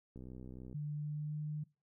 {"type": "click train", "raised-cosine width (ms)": 3, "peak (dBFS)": -37, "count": 37, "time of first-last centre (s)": [0.16, 0.729], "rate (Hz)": 63.3}
{"type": "tone with pitch glide", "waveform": "sine", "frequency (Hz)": [148.4, 151.08], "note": ["D3", "D3"], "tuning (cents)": [18, 49], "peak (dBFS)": -37, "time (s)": [0.74, 1.64], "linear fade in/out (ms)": 10, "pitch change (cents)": 31, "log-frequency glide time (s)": [0.94, 1.37]}
{"effects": ["noise-tail reverb RT60 0.3 s tail -22 dB re dry"]}